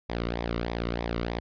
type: tone with flanger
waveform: sawtooth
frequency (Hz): 58.27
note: A#1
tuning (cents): 0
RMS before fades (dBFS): -31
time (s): 0.09-1.4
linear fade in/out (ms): 10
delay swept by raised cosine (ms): 0.68 to 1.22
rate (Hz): 3.2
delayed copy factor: -0.7
effects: resampled to 11025 Hz